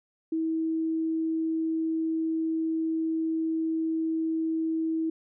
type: tone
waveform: sine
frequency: 322.5 Hz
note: E4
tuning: 38 cents flat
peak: -25 dBFS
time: 0.32-5.1 s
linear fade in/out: 5 ms
effects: none